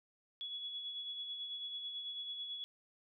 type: tone with tremolo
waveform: sine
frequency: 3380 Hz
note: G#7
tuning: 30 cents sharp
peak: -39 dBFS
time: 0.41-2.64 s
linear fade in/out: 0 ms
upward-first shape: sine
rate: 9.1 Hz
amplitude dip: 40%
effects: none